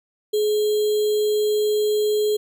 sine tone with sample-and-hold, 422.9 Hz, G#4, 31 cents sharp, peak -17 dBFS, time 0.33-2.37 s, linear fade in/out 10 ms, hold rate 3675 Hz, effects none

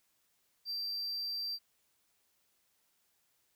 triangle tone, 4699 Hz, D8, in tune, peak -34 dBFS, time 0.65-1.59 s, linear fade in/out 50 ms, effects white hiss -75 dBFS RMS until 3.55 s

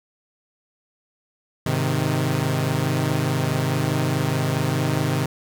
sawtooth chord, Ab major, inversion none, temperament equal with one note detuned, 103.35 / 130.81 / 155.56 Hz, Ab2 / C3 / Eb3, -8 / 0 / 0 cents, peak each -24 / -19 / -20 dBFS, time 1.66-5.26 s, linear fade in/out 5 ms, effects 9-bit

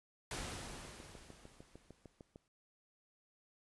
pink noise with exponential decay, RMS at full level -41 dBFS, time 0.31-2.48 s, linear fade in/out 1 ms, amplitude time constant 470 ms
click train, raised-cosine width 2 ms, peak -39 dBFS, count 12, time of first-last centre 0.7-2.359 s, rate 6.63 Hz
effects resampled to 24000 Hz

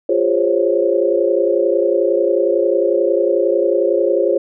sine chord, Db major seventh, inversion first, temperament equal with one note detuned, 349.2 / 406.3 / 523.3 / 554.4 Hz, F4 / Ab4 / C5 / Db5, 0 / -38 / 0 / 0 cents, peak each -18 dBFS, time 0.09-4.38 s, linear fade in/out 5 ms, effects none

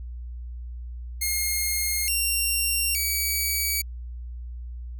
5% pulse tone with pitch steps, 2140 / 2759 / 2279 Hz, C7 / F7 / C#7, +38 / -22 / +47 cents, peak -14 dBFS, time 1.21-3.82 s, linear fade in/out 10 ms, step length 870 ms, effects added 60 Hz sine -33 dBFS peak until 4.99 s

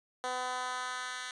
10% pulse tone with high-pass filter sweep, 252 Hz, B3, 35 cents sharp, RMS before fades -37 dBFS, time 0.24-1.31 s, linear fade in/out 0 ms, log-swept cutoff 570 to 2000 Hz, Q 1.3, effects resampled to 22050 Hz

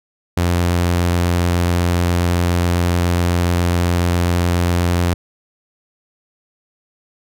sawtooth tone with vibrato, 87.31 Hz, F2, in tune, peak -10 dBFS, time 0.37-5.14 s, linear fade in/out 5 ms, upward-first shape sine, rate 9.3 Hz, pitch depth 9 cents each way, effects none

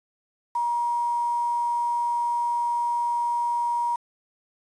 sine tone with quantisation, 951 Hz, A#5, 34 cents sharp, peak -22 dBFS, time 0.55-3.96 s, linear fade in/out 5 ms, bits 7, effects resampled to 22050 Hz

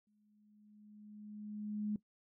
sine tone with exponential growth, 210 Hz, G#3, 19 cents sharp, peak -33 dBFS, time 0.07-1.96 s, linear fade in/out 2 ms, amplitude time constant 410 ms, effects noise-tail reverb RT60 0.1 s tail -17 dB re dry

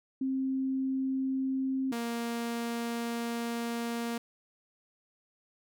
sine / sawtooth tone pair in turn, 265 / 234 Hz, C4 / A#3, +22 / +7 cents, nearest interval major second, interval 215 cents, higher first, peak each -28 dBFS, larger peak neither, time 0.21-1.92 / 1.92-4.18 s, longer second, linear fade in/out 5 ms, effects none

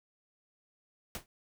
pink noise with exponential decay, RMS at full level -34 dBFS, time 1.15-1.26 s, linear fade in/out 1 ms, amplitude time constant 23 ms, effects none

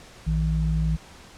sine tone pair together, 58.5 / 158.9 Hz, A#1 / D#3, +7 / +37 cents, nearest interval octave + perfect fourth, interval 1730 cents, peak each -23 dBFS, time 0.26-0.97 s, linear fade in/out 20 ms, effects pink hiss -47 dBFS RMS until 1.37 s + low-pass 8000 Hz 12 dB/octave

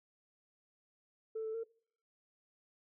sine tone with pitch steps, 442.8 / 440 / 455 Hz, A4 / A4 / A#4, +11 / 0 / -42 cents, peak -35 dBFS, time 1.35-1.638 s, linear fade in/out 10 ms, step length 96 ms, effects noise-tail reverb RT60 0.5 s tail -22 dB re dry + tanh soft clip ceiling -33 dBFS

